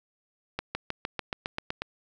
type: accelerating click train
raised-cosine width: 0.3 ms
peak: -14 dBFS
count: 10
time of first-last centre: 0.59-1.82 s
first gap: 160 ms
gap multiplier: 0.96
effects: none